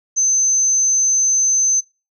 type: tone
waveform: sine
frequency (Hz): 6180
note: G8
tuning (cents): -26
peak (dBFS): -13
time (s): 0.16-1.81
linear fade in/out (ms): 20
effects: noise-tail reverb RT60 0.3 s tail -22 dB re dry